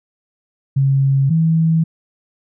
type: tone pair in turn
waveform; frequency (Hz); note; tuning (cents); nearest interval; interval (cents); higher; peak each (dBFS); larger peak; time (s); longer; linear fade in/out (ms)
sine; 136.5 / 162.33; C#3 / E3; -26 / -26; minor third; 300; second; -11; neither; 0.76-1.3 / 1.3-1.84; neither; 10
effects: none